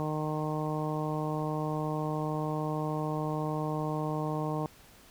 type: harmonic tone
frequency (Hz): 153.5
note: D#3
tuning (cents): -23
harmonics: 1 / 2 / 3 / 4 / 5 / 6 / 7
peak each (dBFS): -33 / -36 / -38 / -39 / -40 / -41 / -41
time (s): 0-4.66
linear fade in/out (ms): 0
effects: pink hiss -56 dBFS RMS until 5.1 s